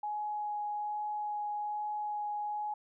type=tone with vibrato; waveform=sine; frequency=837 Hz; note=G#5; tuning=13 cents sharp; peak=-33 dBFS; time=0.03-2.74 s; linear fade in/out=5 ms; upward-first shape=sine; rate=1.2 Hz; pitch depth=8 cents each way; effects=none